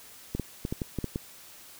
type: clicks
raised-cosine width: 3 ms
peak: -17 dBFS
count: 8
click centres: 0.35 / 0.397 / 0.651 / 0.725 / 0.818 / 0.987 / 1.043 / 1.159 s
effects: white hiss -50 dBFS RMS until 1.79 s